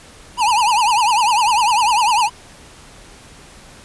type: tone with vibrato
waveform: square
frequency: 907 Hz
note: A#5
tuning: 48 cents flat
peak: -13 dBFS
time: 0.37-2.3 s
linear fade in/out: 50 ms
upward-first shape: triangle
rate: 10 Hz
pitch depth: 210 cents each way
effects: pink hiss -42 dBFS RMS until 3.84 s + resampled to 24000 Hz